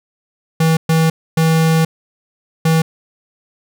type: tone bursts at uneven times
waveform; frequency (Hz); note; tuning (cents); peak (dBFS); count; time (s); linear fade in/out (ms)
square; 161.5; E3; -35; -11; 4; 0.6-0.77 / 0.89-1.1 / 1.37-1.85 / 2.65-2.82; 5
effects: none